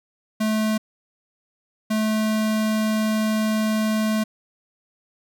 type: tone pair in turn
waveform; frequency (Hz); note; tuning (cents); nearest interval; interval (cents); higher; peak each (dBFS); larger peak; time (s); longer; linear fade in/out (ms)
square; 216.8 / 216.8; A3 / A3; -25 / -25; unison; 0; neither; -20; neither; 0.4-0.78 / 1.9-4.24; second; 10
effects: none